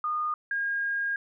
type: tone pair in turn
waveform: sine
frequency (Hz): 1224 / 1623.5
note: D#6 / G#6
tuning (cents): -29 / -40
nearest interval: perfect fourth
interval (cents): 489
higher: second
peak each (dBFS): -26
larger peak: neither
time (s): 0.04-0.34 / 0.51-1.16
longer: second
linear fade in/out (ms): 2
effects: none